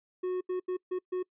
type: tone bursts at uneven times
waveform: triangle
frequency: 366.2 Hz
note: F#4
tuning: 18 cents flat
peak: -27 dBFS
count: 5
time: 0.23-0.41 / 0.49-0.6 / 0.68-0.77 / 0.91-0.99 / 1.12-1.23 s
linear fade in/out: 10 ms
effects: noise-tail reverb RT60 0.1 s tail -25 dB re dry + resampled to 8000 Hz